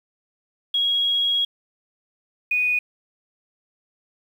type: tone pair in turn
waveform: sine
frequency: 3305 / 2476 Hz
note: G#7 / D#7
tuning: -9 / -9 cents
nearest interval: perfect fourth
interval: 500 cents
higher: first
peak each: -18 dBFS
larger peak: neither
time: 0.74-1.45 / 2.51-2.79 s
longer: first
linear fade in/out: 5 ms
effects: 8-bit